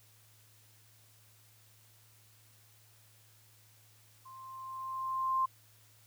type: tone with level ramp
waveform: sine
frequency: 1051 Hz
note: C6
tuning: 7 cents sharp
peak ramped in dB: -49 to -26 dBFS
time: 4.25-5.46 s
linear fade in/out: 10 ms
effects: added 108 Hz sine -64 dBFS peak until 6.06 s + white hiss -64 dBFS RMS until 6.06 s